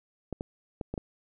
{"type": "clicks", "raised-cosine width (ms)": 2, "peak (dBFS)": -20, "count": 5, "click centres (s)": [0.327, 0.409, 0.812, 0.94, 0.978], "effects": []}